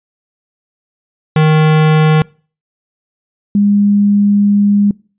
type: tone pair in turn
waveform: square / sine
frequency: 155.56 / 203.6 Hz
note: D#3 / G#3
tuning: 0 / -34 cents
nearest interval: perfect fourth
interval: 466 cents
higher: second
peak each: -7 dBFS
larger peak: neither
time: 1.36-2.22 / 3.55-4.91 s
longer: second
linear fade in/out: 2 ms
effects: noise-tail reverb RT60 0.4 s tail -25 dB re dry + resampled to 8000 Hz